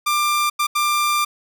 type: tone bursts at uneven times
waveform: sawtooth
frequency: 1189 Hz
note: D6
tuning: 21 cents sharp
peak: -13 dBFS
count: 3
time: 0.06-0.5 / 0.59-0.67 / 0.75-1.25 s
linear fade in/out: 10 ms
effects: none